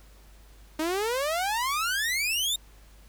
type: exponential sweep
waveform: sawtooth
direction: up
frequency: 304.5 to 3729 Hz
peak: -22 dBFS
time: 0.79-2.56 s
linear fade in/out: 5 ms
effects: added 50 Hz sine -50 dBFS peak until 3.08 s + pink hiss -58 dBFS RMS until 3.08 s